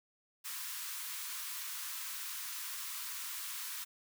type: high-pass noise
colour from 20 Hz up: white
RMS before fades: -42 dBFS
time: 0.44-3.85 s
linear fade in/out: 20 ms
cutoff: 940 Hz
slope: 96 dB/octave
effects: none